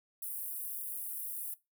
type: high-pass noise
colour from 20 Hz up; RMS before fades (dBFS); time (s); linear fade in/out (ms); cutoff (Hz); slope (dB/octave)
pink; -40; 0.22-1.54; 5; 10000; 48
effects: noise-tail reverb RT60 0.2 s tail -17 dB re dry